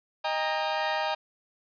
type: chord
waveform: sawtooth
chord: Eb major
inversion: none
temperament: equal with one note detuned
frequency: 622.3 / 802.3 / 932.3 Hz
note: Eb5 / G5 / Bb5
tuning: 0 / +40 / 0 cents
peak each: -27 dBFS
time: 0.24-1.15 s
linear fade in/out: 10 ms
effects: resampled to 11025 Hz + 9-bit